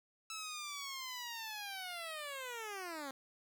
10% pulse linear sweep, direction down, 1318.5 to 261.6 Hz, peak -34 dBFS, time 0.3-3.11 s, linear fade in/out 2 ms, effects none

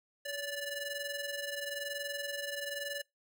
sawtooth ring-modulated tone, 1159 Hz, D6, 23 cents flat, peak -30 dBFS, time 0.25-3.02 s, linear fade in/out 10 ms, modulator 590 Hz, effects noise-tail reverb RT60 0.2 s tail -25 dB re dry

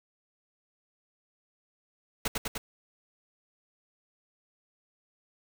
pink noise with echo, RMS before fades -29 dBFS, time 2.25-2.28 s, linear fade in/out 5 ms, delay 100 ms, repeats 3, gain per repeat -2 dB, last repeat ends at 2.58 s, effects none

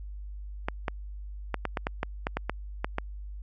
clicks, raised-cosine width 0.5 ms, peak -13 dBFS, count 12, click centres 0.685 / 0.882 / 1.543 / 1.653 / 1.772 / 1.869 / 2.031 / 2.269 / 2.37 / 2.496 / 2.845 / 2.984 s, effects added 50 Hz sine -37 dBFS peak until 3.42 s

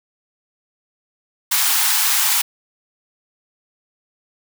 white high-pass noise, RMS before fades -17 dBFS, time 1.51-2.42 s, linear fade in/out 10 ms, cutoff 760 Hz, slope 96 dB/octave, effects none

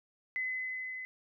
sine tone with level ramp, 2028 Hz, B6, 45 cents sharp, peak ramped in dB -31 to -39 dBFS, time 0.36-1.05 s, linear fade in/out 0 ms, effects none

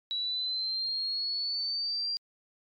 sine exponential sweep, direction up, 3900 to 4767 Hz, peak -29 dBFS, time 0.11-2.17 s, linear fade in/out 0 ms, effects MP3 96 kbps

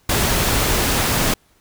pink noise, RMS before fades -18 dBFS, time 0.09-1.34 s, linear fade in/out 5 ms, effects pink hiss -58 dBFS RMS until 1.6 s

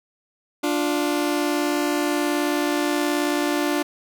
sawtooth tone pair together, 293.7 / 352.4 Hz, D4 / F4, 0 / +16 cents, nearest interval minor third, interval 316 cents, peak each -18 / -21 dBFS, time 0.63-3.83 s, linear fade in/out 10 ms, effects none

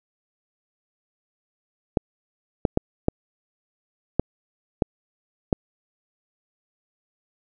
clicks, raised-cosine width 2 ms, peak -4 dBFS, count 7, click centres 1.972 / 2.652 / 2.774 / 3.084 / 4.196 / 4.822 / 5.528 s, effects none

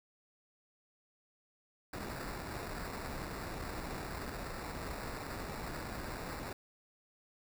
pink noise with sample-and-hold, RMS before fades -42 dBFS, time 1.93-6.53 s, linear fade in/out 5 ms, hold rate 3150 Hz, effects none

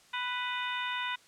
harmonic tone with a mistuned harmonic, 494.8 Hz, B4, 3 cents sharp, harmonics 2 / 3 / 4 / 5 / 6 / 7, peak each -36 / -38 / -39 / -40 / -41 / -41 dBFS, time 0.13-1.16 s, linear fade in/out 10 ms, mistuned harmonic 7, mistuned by +78 cents, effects white hiss -60 dBFS RMS until 1.27 s + low-pass 8000 Hz 12 dB/octave

